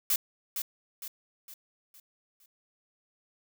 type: noise with echo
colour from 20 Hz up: blue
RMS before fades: -26 dBFS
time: 0.1-0.16 s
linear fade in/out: 2 ms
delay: 460 ms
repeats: 5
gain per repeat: -7 dB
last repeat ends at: 2.46 s
effects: none